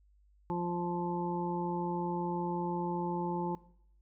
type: harmonic tone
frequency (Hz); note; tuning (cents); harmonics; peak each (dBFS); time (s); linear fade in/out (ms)
174.61; F3; 0; 1 / 2 / 3 / 5 / 6; -35 / -36 / -45 / -36 / -47; 0.5-3.55; 0
effects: noise-tail reverb RT60 0.7 s tail -20 dB re dry + added 50 Hz sine -62 dBFS peak until 4.01 s